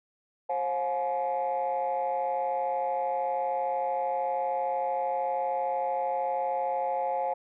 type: tone cluster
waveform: sine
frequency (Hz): 534 / 715 / 848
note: C5 / F5 / G#5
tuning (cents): +35 / +41 / +36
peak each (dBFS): -30 / -30 / -29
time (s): 0.49-7.34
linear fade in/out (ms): 10
effects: tanh soft clip ceiling -21 dBFS